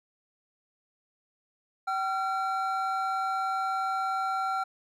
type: tone pair together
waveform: triangle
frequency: 768 / 1368.4 Hz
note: G5 / F6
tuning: -36 / -36 cents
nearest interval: minor seventh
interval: 1000 cents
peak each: -28 dBFS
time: 1.87-4.64 s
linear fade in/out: 10 ms
effects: none